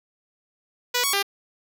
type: tone with pitch steps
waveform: 5% pulse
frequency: 490.4 / 1116 / 398.6 Hz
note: B4 / C#6 / G4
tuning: -12 / +11 / +29 cents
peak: -9 dBFS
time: 0.94-1.228 s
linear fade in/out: 10 ms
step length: 96 ms
effects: none